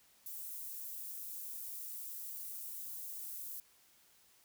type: high-pass noise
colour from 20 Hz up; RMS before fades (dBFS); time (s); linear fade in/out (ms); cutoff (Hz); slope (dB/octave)
white; -45; 0.26-3.6; 2; 12000; 12
effects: white hiss -67 dBFS RMS until 4.44 s